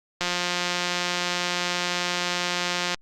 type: click train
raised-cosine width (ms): 0.2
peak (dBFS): -8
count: 485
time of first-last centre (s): 0.21-2.944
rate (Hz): 177
effects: Opus 48 kbps